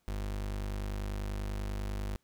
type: tone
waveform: 35% pulse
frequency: 50.2 Hz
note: G1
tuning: 42 cents sharp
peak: -32 dBFS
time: 0.08-2.16 s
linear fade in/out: 0 ms
effects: pink hiss -75 dBFS RMS until 2.23 s